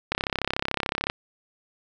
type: click train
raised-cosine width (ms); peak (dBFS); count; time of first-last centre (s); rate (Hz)
0.3; -8; 34; 0.12-1.099; 33.7
effects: none